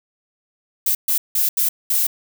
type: noise bursts at uneven times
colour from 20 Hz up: violet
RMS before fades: -18 dBFS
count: 5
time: 0.86-0.95 / 1.08-1.18 / 1.35-1.49 / 1.57-1.69 / 1.9-2.07 s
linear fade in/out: 5 ms
effects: none